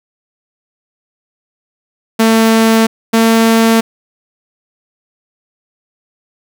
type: tone pair in turn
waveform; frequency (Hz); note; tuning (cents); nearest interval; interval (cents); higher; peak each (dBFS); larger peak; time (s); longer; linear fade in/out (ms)
sawtooth; 224.1 / 226.1; A3 / A3; +32 / +47; unison; 15; second; -3; neither; 2.19-2.87 / 3.13-3.81; neither; 10
effects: none